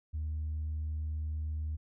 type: tone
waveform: sine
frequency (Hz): 77.2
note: D#2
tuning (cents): -13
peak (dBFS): -31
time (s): 0.13-1.77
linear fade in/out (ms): 20
effects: tanh soft clip ceiling -30 dBFS